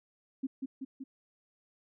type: tone with echo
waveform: sine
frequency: 266.2 Hz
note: C4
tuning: 30 cents sharp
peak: -30 dBFS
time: 0.43-0.47 s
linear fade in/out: 10 ms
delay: 190 ms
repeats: 3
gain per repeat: -3 dB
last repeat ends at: 1.04 s
effects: none